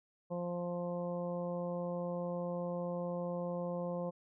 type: harmonic tone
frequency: 175.2 Hz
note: F3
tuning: 6 cents sharp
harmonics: 1 / 2 / 3 / 4 / 5 / 6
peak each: -39 / -47 / -38 / -49 / -50 / -50 dBFS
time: 0.3-4.11 s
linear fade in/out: 20 ms
effects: none